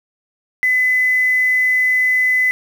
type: tone with quantisation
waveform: sine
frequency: 2013 Hz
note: B6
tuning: 33 cents sharp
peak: -12 dBFS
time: 0.63-2.51 s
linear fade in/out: 0 ms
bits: 6
effects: none